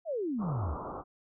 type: exponential sweep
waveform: sine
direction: down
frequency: 698.5 to 61.5 Hz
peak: -30 dBFS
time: 0.05-0.77 s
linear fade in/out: 50 ms
type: low-pass noise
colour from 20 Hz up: white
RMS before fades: -40 dBFS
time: 0.38-1.04 s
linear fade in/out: 50 ms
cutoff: 1300 Hz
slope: 96 dB/octave
effects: none